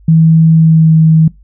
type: tone with pitch glide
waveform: sine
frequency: 161.5 to 159.46 Hz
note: E3 to D#3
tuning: -35 to +43 cents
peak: -3 dBFS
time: 0.08-1.28 s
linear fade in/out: 5 ms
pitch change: -22 cents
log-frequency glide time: 0.54-0.94 s
effects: noise-tail reverb RT60 0.2 s tail -22 dB re dry + added 50 Hz sine -38 dBFS peak until 1.43 s